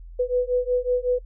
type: beating tone pair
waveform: sine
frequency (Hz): 493.9 / 499.3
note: B4 / B4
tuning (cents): 0 / +19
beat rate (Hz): 5.4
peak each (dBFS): -23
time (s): 0.19-1.19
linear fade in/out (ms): 10
effects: noise-tail reverb RT60 0.1 s tail -26 dB re dry + added 42 Hz sine -38 dBFS peak until 1.25 s